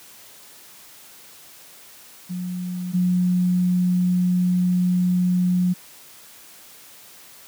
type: tone pair in turn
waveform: sine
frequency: 180.2 / 180.2 Hz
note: F#3 / F#3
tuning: -45 / -45 cents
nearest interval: unison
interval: 0 cents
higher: neither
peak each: -25 / -16 dBFS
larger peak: second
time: 2.29-2.93 / 2.93-5.74 s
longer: second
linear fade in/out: 20 ms
effects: white hiss -46 dBFS RMS until 7.47 s + high-pass 100 Hz 12 dB/octave